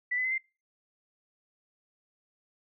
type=tone with pitch steps; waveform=sine; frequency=1974 / 2012 / 2051 / 2090 Hz; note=B6 / B6 / C7 / C7; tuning=-1 / +32 / -35 / -2 cents; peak=-27 dBFS; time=0.11-0.382 s; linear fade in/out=10 ms; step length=68 ms; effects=noise-tail reverb RT60 0.3 s tail -25 dB re dry